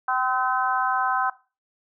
harmonic tone with a mistuned harmonic, 256.7 Hz, C4, 33 cents flat, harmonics 3 / 4 / 5 / 6, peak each -25 / -26 / -27 / -28 dBFS, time 0.08-1.3 s, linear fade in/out 5 ms, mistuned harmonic 6, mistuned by -15 cents, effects noise-tail reverb RT60 0.3 s tail -17 dB re dry

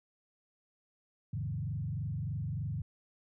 sine tone with frequency modulation, 123.8 Hz, B2, 5 cents sharp, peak -33 dBFS, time 1.33-2.82 s, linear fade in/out 5 ms, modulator 23.3 Hz, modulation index 1.6, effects none

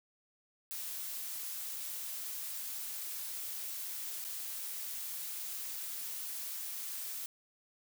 blue noise with dropouts, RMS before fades -41 dBFS, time 0.71-7.26 s, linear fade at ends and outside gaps 0 ms, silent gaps 4.242-4.249 s, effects none

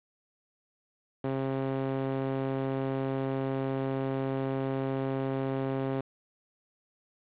sawtooth tone with band-pass filter, 134.2 Hz, C3, 44 cents sharp, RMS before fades -31 dBFS, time 1.24-6.01 s, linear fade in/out 5 ms, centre 420 Hz, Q 0.91, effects resampled to 8000 Hz + 8-bit

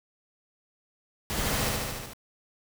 pink noise with echo, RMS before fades -31 dBFS, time 1.3-1.69 s, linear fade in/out 0 ms, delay 74 ms, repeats 6, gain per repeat -2 dB, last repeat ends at 2.134 s, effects none

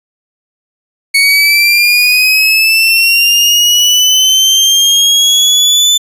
30% pulse linear sweep, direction up, 2217 to 3520 Hz, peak -3 dBFS, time 1.14-5.98 s, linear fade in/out 10 ms, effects resampled to 32000 Hz

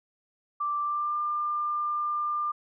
sine tone with pitch glide, 1174.7 to 1196.6 Hz, D6 to D6, 0 to +32 cents, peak -26 dBFS, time 0.6-2.52 s, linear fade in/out 10 ms, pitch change +32 cents, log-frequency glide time 0.81-1.17 s, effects none

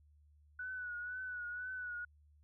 sine tone with vibrato, 1478 Hz, F#6, 2 cents flat, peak -40 dBFS, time 0.59-2.05 s, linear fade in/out 5 ms, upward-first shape triangle, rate 2 Hz, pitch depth 53 cents each way, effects added 74 Hz sine -63 dBFS peak until 2.43 s

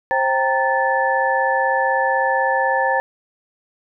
sine tone cluster, 529 / 787 / 923 / 1747 Hz, C5 / G5 / A#5 / A6, +19 / +7 / -17 / -13 cents, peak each -21 dBFS, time 0.11-3 s, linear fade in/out 0 ms, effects none

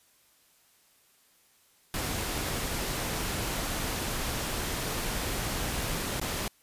pink noise with dropouts, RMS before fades -32 dBFS, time 1.94-6.48 s, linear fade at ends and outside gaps 1 ms, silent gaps 6.199-6.214 s, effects white hiss -64 dBFS RMS until 6.62 s + resampled to 32000 Hz

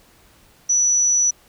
sine tone, 5920 Hz, F#8, in tune, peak -14 dBFS, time 0.69-1.31 s, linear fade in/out 10 ms, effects pink hiss -53 dBFS RMS until 1.48 s

